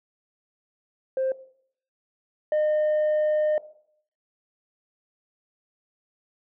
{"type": "tone pair in turn", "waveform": "sine", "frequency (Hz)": [526, 609.7], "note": ["C5", "D#5"], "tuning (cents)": [9, -35], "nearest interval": "minor third", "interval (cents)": 256, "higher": "second", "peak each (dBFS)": [-21, -17], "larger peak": "second", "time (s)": [[1.17, 1.32], [2.52, 3.58]], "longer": "second", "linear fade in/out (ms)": 2, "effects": ["noise-tail reverb RT60 0.6 s tail -17 dB re dry", "tanh soft clip ceiling -19 dBFS"]}